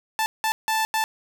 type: tone bursts at uneven times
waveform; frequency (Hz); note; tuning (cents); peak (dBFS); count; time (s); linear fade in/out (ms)
sawtooth; 880; A5; 0; -17; 4; 0.19-0.26 / 0.44-0.52 / 0.68-0.85 / 0.94-1.04; 0
effects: 9-bit